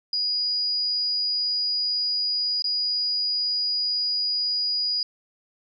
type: tone with dropouts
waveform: sine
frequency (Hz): 4901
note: D#8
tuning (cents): -27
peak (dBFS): -22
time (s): 0.13-5.03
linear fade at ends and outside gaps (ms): 2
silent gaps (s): 2.622-2.642
effects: none